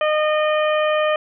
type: harmonic tone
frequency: 612 Hz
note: D#5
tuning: 29 cents flat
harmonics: 1 / 2 / 3 / 4 / 5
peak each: -17 / -23 / -27 / -29 / -31 dBFS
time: 0.01-1.16 s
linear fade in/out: 2 ms
effects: none